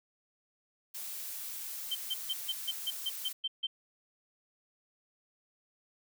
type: noise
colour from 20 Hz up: blue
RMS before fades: -41 dBFS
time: 0.94-3.33 s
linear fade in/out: 10 ms
type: tone bursts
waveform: sine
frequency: 3119 Hz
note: G7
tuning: 9 cents flat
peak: -30 dBFS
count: 10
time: 1.91-3.67 s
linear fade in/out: 10 ms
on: 41 ms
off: 150 ms
effects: none